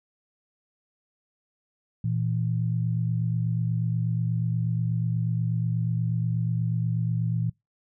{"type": "tone pair together", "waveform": "sine", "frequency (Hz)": [116.54, 164.81], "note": ["A#2", "E3"], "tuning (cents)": [0, 0], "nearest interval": "tritone", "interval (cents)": 600, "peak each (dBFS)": [-25, -28], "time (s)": [2.04, 7.5], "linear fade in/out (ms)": 5, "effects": ["noise-tail reverb RT60 0.2 s tail -24 dB re dry"]}